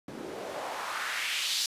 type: noise with band-pass filter sweep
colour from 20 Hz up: white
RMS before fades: -34 dBFS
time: 0.08-1.66 s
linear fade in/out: 2 ms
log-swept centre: 240 to 4800 Hz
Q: 1.9
effects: resampled to 32000 Hz